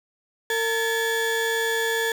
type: tone pair together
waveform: 35% pulse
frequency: 455 / 1718 Hz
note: A#4 / A6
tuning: -42 / -42 cents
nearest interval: octave + major seventh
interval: 2300 cents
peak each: -23 dBFS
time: 0.5-2.12 s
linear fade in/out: 2 ms
effects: none